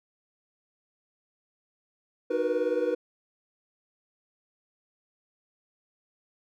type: chord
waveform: triangle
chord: B major seventh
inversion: first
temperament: equal with one note detuned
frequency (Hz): 311.1 / 370 / 475.1 / 493.9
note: D#4 / F#4 / A#4 / B4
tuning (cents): 0 / 0 / +33 / 0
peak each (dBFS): -31 / -31 / -27 / -26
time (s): 2.3-2.95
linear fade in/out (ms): 10
effects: none